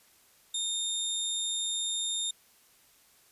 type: tone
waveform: 25% pulse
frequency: 3654 Hz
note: A#7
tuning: 35 cents flat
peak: -26 dBFS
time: 0.54-2.31 s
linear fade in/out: 5 ms
effects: white hiss -62 dBFS RMS until 3.31 s + resampled to 32000 Hz